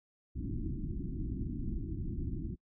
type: low-pass noise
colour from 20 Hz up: pink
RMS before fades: -37 dBFS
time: 0.35-2.56 s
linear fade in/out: 20 ms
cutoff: 350 Hz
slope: 96 dB/octave
effects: noise-tail reverb RT60 0.1 s tail -24 dB re dry